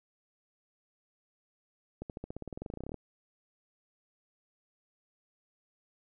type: accelerating click train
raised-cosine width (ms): 2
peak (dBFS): -26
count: 21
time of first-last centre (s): 2.02-2.943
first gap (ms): 78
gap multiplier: 0.94
effects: none